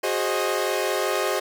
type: chord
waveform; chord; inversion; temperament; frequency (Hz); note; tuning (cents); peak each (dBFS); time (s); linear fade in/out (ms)
sawtooth; Ab dominant seventh; third; equal with one note detuned; 370 / 415.3 / 529.9 / 622.3; Gb4 / Ab4 / C5 / Eb5; 0 / 0 / +22 / 0; -24; 0.03-1.4; 10
effects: none